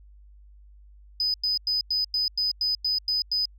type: tone bursts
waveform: sine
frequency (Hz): 5000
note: D#8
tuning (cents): +8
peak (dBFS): -21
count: 10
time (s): 1.2-3.455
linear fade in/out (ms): 2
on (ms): 140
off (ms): 95
effects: tanh soft clip ceiling -18 dBFS + added 50 Hz sine -48 dBFS peak until 3.58 s